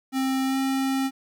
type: tone with pitch glide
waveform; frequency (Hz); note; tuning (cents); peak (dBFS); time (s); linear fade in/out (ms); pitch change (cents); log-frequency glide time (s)
square; 264.7 to 267.6; C4 to C4; +20 to +39; -23; 0.12-1.11; 50; +19; 0.45-0.57
effects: 10-bit